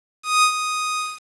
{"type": "tone with ADSR envelope", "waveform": "sawtooth", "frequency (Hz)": 1244.5, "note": "D#6", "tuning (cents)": 0, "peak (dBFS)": -8, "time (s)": [0.23, 1.2], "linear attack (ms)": 200, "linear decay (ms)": 84, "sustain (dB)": -10, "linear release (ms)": 210, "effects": ["resampled to 24000 Hz", "7-bit"]}